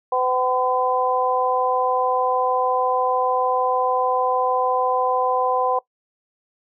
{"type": "harmonic tone", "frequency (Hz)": 253.5, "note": "B3", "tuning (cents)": 45, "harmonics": [2, 3, 4], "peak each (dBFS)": [-22, -22, -22], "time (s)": [0.12, 5.79], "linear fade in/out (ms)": 5, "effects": ["noise-tail reverb RT60 0.1 s tail -20 dB re dry"]}